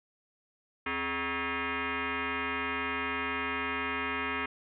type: tone with frequency modulation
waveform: sine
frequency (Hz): 420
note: G#4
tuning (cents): +19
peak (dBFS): -30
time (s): 0.86-4.46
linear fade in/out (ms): 5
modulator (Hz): 342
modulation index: 6.6
effects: none